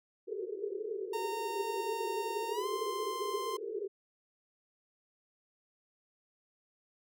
pink band-pass noise, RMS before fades -38 dBFS, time 0.27-3.88 s, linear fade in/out 20 ms, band 380 to 450 Hz, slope 96 dB/octave
45% pulse tone with pitch glide, 920 to 1044.7 Hz, A#5 to C6, -23 to -3 cents, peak -37 dBFS, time 1.13-3.57 s, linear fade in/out 5 ms, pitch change +220 cents, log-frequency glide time 2.5-2.67 s
effects none

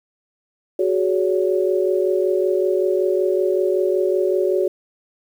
sine chord, F# suspended second, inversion none, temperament equal with one note detuned, 370 / 415.3 / 566.3 Hz, F#4 / G#4 / C#5, 0 / 0 / +37 cents, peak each -18 / -22 / -22 dBFS, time 0.79-4.68 s, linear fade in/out 5 ms, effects 8-bit

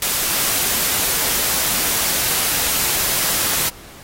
white noise, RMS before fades -19 dBFS, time 0.02-3.69 s, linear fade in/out 2 ms, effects pink hiss -41 dBFS RMS until 4.03 s + AAC 48 kbps

